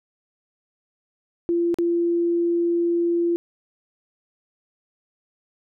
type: tone with dropouts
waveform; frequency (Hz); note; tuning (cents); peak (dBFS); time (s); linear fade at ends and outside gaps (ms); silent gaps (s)
sine; 342.4; F4; -34; -18; 1.49-3.36; 0; 1.743-1.786
effects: none